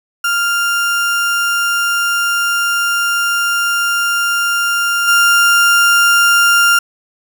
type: tone with level steps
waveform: 35% pulse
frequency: 1396.9 Hz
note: F6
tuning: in tune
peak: -11 / -6 dBFS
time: 0.24-6.79 s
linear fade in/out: 5 ms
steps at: 5.07 s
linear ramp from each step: 20 ms
effects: none